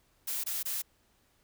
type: noise bursts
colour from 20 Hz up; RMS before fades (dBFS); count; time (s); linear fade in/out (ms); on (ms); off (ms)
blue; -34; 3; 0.27-0.822; 10; 170; 21
effects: pink hiss -69 dBFS RMS until 1.43 s